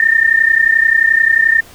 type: tone pair together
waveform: sine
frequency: 1793.6 / 1825 Hz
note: A6 / A#6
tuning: +33 / -37 cents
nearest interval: unison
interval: 30 cents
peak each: -11 dBFS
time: 0-1.61 s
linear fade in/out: 2 ms
effects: pink hiss -40 dBFS RMS until 1.74 s